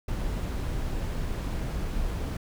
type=noise; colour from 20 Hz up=brown; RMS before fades=-30 dBFS; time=0.08-2.37 s; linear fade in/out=5 ms; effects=none